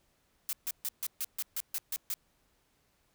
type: noise bursts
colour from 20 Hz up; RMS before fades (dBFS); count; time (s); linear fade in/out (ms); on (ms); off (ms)
blue; -34; 10; 0.49-2.14; 0; 39; 140
effects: pink hiss -72 dBFS RMS until 3.14 s